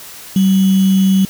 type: tone with sample-and-hold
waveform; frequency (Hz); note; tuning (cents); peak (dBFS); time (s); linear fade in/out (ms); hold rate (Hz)
sine; 191.5; G3; -40; -8; 0.36-1.25; 2; 3150
effects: white hiss -34 dBFS RMS until 1.29 s